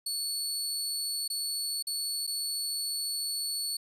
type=tone with dropouts; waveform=25% pulse; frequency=4426 Hz; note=C#8; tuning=3 cents flat; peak=-26 dBFS; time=0.06-3.77 s; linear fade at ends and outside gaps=5 ms; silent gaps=1.279-1.3 / 1.826-1.869 / 2.268-2.274 s; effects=none